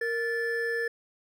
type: tone pair together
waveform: triangle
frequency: 465.4 / 1748.5 Hz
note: A#4 / A6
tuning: -3 / -11 cents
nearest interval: octave + major seventh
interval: 2292 cents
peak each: -28 dBFS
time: 0.01-0.88 s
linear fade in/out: 5 ms
effects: none